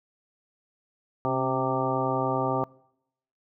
harmonic tone with a mistuned harmonic, 130.7 Hz, C3, 1 cent flat, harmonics 1 / 2 / 3 / 4 / 5 / 6 / 7 / 9, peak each -32 / -32 / -32 / -32 / -32 / -32 / -32 / -32 dBFS, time 1.25-2.64 s, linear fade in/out 0 ms, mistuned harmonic 2, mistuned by +47 cents, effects noise-tail reverb RT60 0.8 s tail -24 dB re dry

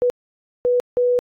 sine tone bursts at uneven times, 491.5 Hz, B4, 8 cents flat, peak -14 dBFS, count 3, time 0.02-0.1 / 0.65-0.8 / 0.97-1.19 s, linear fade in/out 0 ms, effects AAC 64 kbps

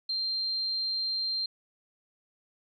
sine tone, 4168 Hz, C8, 7 cents flat, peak -28 dBFS, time 0.09-1.46 s, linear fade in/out 5 ms, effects none

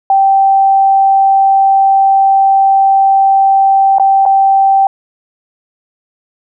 sine tone with dropouts, 780 Hz, G5, 9 cents flat, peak -5 dBFS, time 0.1-4.87 s, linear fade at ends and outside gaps 2 ms, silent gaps 3.984-3.997 / 4.254-4.261 s, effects none

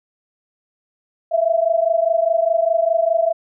sine tone pair together, 651 / 675.9 Hz, E5 / E5, -22 / +43 cents, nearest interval minor second, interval 65 cents, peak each -17 dBFS, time 1.31-3.33 s, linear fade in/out 20 ms, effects none

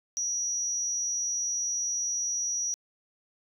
sine tone with amplitude modulation, 5810 Hz, F#8, 32 cents flat, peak -24 dBFS, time 0.17-2.74 s, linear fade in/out 0 ms, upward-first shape sine, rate 295 Hz, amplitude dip 60%, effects tanh soft clip ceiling -20 dBFS

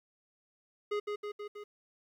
square tone with echo, 415.3 Hz, G#4, in tune, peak -31 dBFS, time 0.91-1 s, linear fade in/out 10 ms, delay 160 ms, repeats 4, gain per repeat -3 dB, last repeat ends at 1.64 s, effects low-pass 3000 Hz 12 dB/octave + 11-bit

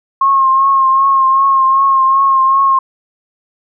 sine tone with vibrato, 1076 Hz, C6, 48 cents sharp, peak -7 dBFS, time 0.21-2.79 s, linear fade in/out 5 ms, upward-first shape triangle, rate 2.6 Hz, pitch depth 37 cents each way, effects none

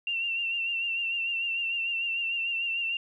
sine tone with vibrato, 2739 Hz, F7, 34 cents flat, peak -27 dBFS, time 0.07-2.97 s, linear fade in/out 2 ms, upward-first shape triangle, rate 6.7 Hz, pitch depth 51 cents each way, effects 11-bit

